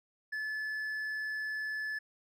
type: tone with hard clipping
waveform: sine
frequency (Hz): 1729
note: A6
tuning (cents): -31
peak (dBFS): -35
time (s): 0.32-1.99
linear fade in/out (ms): 10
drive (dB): 3
effects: none